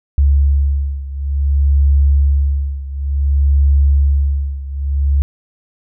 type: beating tone pair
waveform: sine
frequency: 69.9 / 70.46 Hz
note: C#2 / C#2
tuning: +15 / +29 cents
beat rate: 0.56 Hz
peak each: -12 / -15 dBFS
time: 0.18-5.22 s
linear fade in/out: 0 ms
effects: none